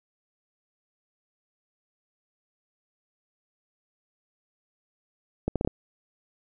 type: accelerating click train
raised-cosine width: 2 ms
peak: -12 dBFS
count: 5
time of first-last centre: 5.48-5.675 s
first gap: 77 ms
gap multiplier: 0.7
effects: none